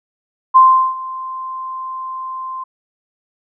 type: tone with ADSR envelope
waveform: sine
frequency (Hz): 1043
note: C6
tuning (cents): -6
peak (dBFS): -3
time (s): 0.54-2.64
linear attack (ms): 23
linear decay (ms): 380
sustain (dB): -20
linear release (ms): 9
effects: none